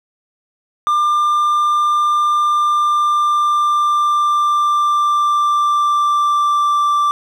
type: tone with pitch glide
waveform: triangle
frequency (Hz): 1195 to 1173.8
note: D6 to D6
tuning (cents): +30 to -1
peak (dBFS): -10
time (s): 0.87-7.11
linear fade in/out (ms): 0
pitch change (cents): -31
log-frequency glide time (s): 2.39-6.91
effects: none